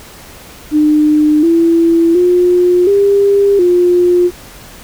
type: tone with pitch steps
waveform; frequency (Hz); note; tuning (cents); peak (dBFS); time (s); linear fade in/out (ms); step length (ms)
sine; 302.5 / 333.8 / 356.9 / 400.5 / 354.6; D#4 / E4 / F4 / G4 / F4; -49 / +22 / +38 / +37 / +26; -6; 0.71-4.31; 50; 720
effects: pink hiss -35 dBFS RMS until 4.83 s